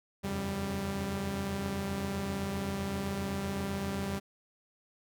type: tone cluster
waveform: sawtooth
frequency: 82.8 / 90.5 / 137.3 / 196.7 Hz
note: E2 / F#2 / C#3 / G3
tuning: +8 / -38 / -16 / +6 cents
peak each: -38 / -38 / -38 / -30 dBFS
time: 0.23-4.2 s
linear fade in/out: 20 ms
effects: none